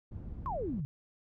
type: low-pass noise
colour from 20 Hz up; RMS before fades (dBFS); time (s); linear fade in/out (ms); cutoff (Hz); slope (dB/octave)
white; -42; 0.11-0.81; 10; 110; 12
type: exponential sweep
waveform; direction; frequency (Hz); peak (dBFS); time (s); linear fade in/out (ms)
sine; down; 1123 to 128.4; -33; 0.46-0.85; 0
effects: none